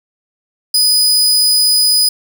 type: tone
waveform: sawtooth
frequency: 4978 Hz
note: D#8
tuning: in tune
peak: -6 dBFS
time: 0.74-2.09 s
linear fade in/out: 5 ms
effects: none